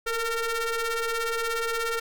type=ring-modulated tone; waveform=sawtooth; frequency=455.3 Hz; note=A#4; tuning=41 cents flat; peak=-19 dBFS; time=0.06-2 s; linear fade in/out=10 ms; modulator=919 Hz; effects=none